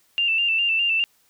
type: tone with vibrato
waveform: sine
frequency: 2726 Hz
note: F7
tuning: 43 cents flat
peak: -18 dBFS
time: 0.18-1.04 s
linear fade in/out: 0 ms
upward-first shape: square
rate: 4.9 Hz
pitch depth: 43 cents each way
effects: white hiss -62 dBFS RMS until 1.29 s